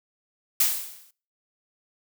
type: noise with exponential decay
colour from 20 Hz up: blue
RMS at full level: -18 dBFS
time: 0.6-1.11 s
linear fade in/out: 5 ms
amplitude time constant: 110 ms
effects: noise-tail reverb RT60 0.4 s tail -22 dB re dry